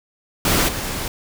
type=noise with level steps; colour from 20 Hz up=pink; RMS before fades=-17 / -26 dBFS; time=0.45-1.08 s; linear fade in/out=2 ms; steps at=0.68 s; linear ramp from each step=10 ms; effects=none